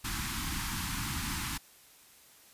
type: band-stop noise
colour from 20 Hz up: pink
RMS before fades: -35 dBFS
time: 0.04-1.58 s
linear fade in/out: 10 ms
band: 310 to 880 Hz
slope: 48 dB/octave
effects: white hiss -58 dBFS RMS until 2.53 s + resampled to 32000 Hz